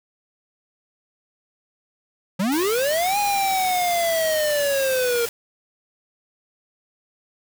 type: linear two-way sweep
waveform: square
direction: up then down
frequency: 172.6 to 827 to 462.9 Hz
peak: -20 dBFS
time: 2.39-5.26 s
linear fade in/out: 10 ms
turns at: 3.18 s
type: noise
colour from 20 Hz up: white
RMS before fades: -31 dBFS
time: 2.52-5.29 s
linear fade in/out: 2 ms
effects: none